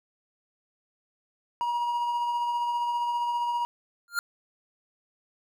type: tone with tremolo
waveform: triangle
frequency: 955 Hz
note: A#5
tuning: 42 cents sharp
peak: -22 dBFS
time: 1.61-3.65 s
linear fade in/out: 0 ms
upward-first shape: triangle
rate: 15 Hz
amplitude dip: 35%
type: tone with exponential growth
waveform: square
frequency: 1400 Hz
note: F6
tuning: 4 cents sharp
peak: -21 dBFS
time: 4.08-4.19 s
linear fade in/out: 1 ms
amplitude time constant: 22 ms
effects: none